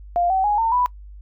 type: tone with pitch steps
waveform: sine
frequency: 699 / 762.3 / 831.3 / 906.5 / 988.5 Hz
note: F5 / G5 / G#5 / A#5 / B5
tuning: +1 / -49 / +1 / -49 / +1 cents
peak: -16 dBFS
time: 0.16-0.86 s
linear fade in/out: 0 ms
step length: 140 ms
effects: noise-tail reverb RT60 0.1 s tail -22 dB re dry + added 50 Hz sine -37 dBFS peak until 1.21 s